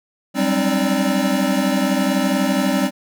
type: tone cluster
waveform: square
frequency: 187.6 / 199.6 / 263.7 / 304.1 / 578 Hz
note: F#3 / G3 / C4 / D#4 / D5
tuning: +24 / +32 / +14 / -40 / -28 cents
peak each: -26 / -22 / -21 / -25 / -26 dBFS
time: 0.34-2.91 s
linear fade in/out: 50 ms
effects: none